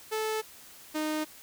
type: tone pair in turn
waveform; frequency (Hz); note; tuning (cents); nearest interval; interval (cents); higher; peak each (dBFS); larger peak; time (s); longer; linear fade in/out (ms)
sawtooth; 435.9 / 308.2; A4 / D#4; -16 / -16; tritone; 600; first; -25; neither; 0.11-0.42 / 0.94-1.25; neither; 20
effects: white hiss -51 dBFS RMS until 1.42 s